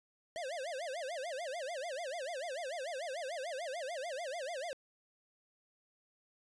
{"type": "tone with vibrato", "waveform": "square", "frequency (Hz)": 602, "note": "D5", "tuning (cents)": 43, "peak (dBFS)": -39, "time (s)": [0.36, 4.73], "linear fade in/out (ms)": 0, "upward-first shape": "sine", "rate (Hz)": 6.8, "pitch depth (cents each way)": 290, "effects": ["resampled to 22050 Hz", "12-bit"]}